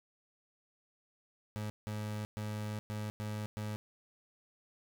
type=tone bursts at uneven times; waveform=30% pulse; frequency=106.1 Hz; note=G#2; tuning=38 cents sharp; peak=-34 dBFS; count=6; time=1.56-1.7 / 1.87-2.25 / 2.37-2.79 / 2.9-3.1 / 3.2-3.46 / 3.57-3.76 s; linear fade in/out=0 ms; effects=none